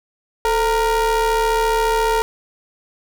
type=ring-modulated tone; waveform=square; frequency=239.4 Hz; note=A#3; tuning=46 cents sharp; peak=-13 dBFS; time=0.45-2.22 s; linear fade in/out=0 ms; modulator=681 Hz; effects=none